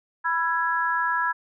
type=chord; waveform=sine; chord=E major; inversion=second; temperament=equal with one note detuned; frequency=987.8 / 1339.2 / 1661.2 Hz; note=B5 / E6 / G#6; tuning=0 / +27 / 0 cents; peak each=-25 / -28 / -25 dBFS; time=0.24-1.33 s; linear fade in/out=20 ms; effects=none